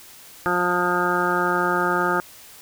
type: harmonic tone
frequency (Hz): 177.7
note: F3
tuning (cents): +30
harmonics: 1 / 2 / 3 / 4 / 5 / 7 / 8 / 9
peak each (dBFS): -30 / -25 / -30 / -30 / -26 / -24 / -26 / -29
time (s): 0.46-2.2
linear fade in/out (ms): 0
effects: white hiss -45 dBFS RMS until 2.61 s

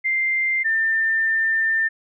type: tone pair in turn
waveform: sine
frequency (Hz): 2093 / 1794.2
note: C7 / A6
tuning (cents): 0 / +33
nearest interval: minor third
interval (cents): 267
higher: first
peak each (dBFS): -18 / -17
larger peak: second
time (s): 0.04-0.64 / 0.64-1.89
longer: second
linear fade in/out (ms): 20
effects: none

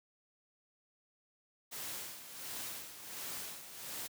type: noise with tremolo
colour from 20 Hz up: white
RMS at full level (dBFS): -42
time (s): 1.71-4.08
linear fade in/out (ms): 20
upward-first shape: sine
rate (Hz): 1.4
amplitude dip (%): 65
effects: high-pass 80 Hz 12 dB/octave

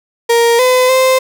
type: tone with pitch steps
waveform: 35% pulse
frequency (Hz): 467.3 / 507 / 520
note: A#4 / B4 / C5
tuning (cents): +4 / +45 / -11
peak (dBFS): -6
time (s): 0.29-1.19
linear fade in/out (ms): 10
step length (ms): 300
effects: none

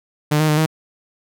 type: tone with pitch steps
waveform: sawtooth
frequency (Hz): 150.2 / 155.4 / 151.4 / 157.8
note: D3 / D#3 / D#3 / D#3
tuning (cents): +39 / -2 / -47 / +25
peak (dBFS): -10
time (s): 0.31-0.662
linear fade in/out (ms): 10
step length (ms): 88
effects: none

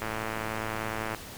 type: click train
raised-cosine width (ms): 0.5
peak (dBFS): -17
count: 125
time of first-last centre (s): 0.02-1.147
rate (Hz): 110
effects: pink hiss -43 dBFS RMS until 1.37 s

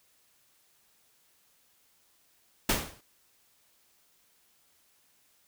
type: noise with exponential decay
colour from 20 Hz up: pink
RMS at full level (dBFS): -22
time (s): 2.69-3.01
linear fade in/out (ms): 5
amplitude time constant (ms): 69
effects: white hiss -67 dBFS RMS until 5.47 s

